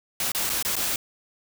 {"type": "noise with dropouts", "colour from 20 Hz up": "white", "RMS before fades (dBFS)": -26, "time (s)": [0.2, 0.96], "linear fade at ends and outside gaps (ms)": 2, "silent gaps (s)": [[0.319, 0.348], [0.494, 0.499], [0.626, 0.649], [0.756, 0.764]], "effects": []}